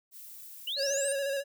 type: noise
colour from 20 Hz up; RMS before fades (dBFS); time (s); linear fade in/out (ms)
violet; -47; 0.11-0.77; 50
type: linear sweep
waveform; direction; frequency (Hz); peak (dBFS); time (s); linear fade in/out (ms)
sine; up; 2787 to 9100; -31; 0.67-1.13; 5
type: tone with vibrato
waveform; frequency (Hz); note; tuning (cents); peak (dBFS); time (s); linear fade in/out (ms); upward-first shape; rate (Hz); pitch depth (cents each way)
square; 554.4; C#5; 0; -30; 0.76-1.44; 50; square; 14; 31
effects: none